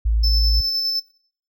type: tone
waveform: sine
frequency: 55 Hz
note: A1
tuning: in tune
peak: -15 dBFS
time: 0.05-0.61 s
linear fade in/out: 10 ms
type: tone with tremolo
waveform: triangle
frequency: 5274 Hz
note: E8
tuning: in tune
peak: -18 dBFS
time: 0.23-1 s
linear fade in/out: 10 ms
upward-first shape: square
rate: 9.7 Hz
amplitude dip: 25%
effects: noise-tail reverb RT60 0.5 s tail -18 dB re dry